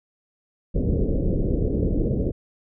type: low-pass noise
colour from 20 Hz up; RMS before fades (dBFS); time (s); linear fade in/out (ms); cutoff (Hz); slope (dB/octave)
pink; -22; 0.74-2.32; 20; 520; 48
effects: none